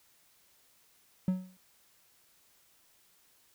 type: tone with exponential decay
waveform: triangle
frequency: 185 Hz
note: F#3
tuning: in tune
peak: -21 dBFS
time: 1.28-1.57 s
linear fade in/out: 2 ms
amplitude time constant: 61 ms
effects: white hiss -66 dBFS RMS until 3.54 s